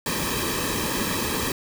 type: noise with comb filter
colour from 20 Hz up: pink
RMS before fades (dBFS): -26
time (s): 0.06-1.52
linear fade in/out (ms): 2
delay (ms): 1.4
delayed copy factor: -0.75
effects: none